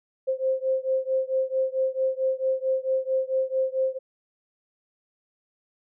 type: beating tone pair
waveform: sine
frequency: 523.3 / 527.8 Hz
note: C5 / C5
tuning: 0 / +15 cents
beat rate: 4.5 Hz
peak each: -25 / -26 dBFS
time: 0.27-3.99 s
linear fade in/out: 20 ms
effects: none